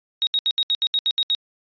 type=tone bursts; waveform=sine; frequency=3778 Hz; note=A#7; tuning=22 cents sharp; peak=-17 dBFS; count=10; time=0.22-1.349 s; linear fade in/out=0 ms; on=49 ms; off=71 ms; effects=resampled to 11025 Hz